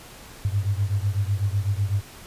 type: beating tone pair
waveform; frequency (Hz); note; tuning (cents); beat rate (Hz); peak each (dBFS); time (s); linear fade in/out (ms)
sine; 97.1 / 105.1; G2 / G#2; -16 / +21; 8; -23 / -25; 0.45-2.01; 0
effects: pink hiss -44 dBFS RMS until 2.26 s + resampled to 32000 Hz